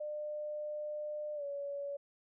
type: tone with pitch glide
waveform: sine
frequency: 600 to 566.3 Hz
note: D5 to C#5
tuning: +37 to +37 cents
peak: -37 dBFS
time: 0-1.97 s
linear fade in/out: 10 ms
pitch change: -100 cents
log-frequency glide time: 1.35-1.44 s
effects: none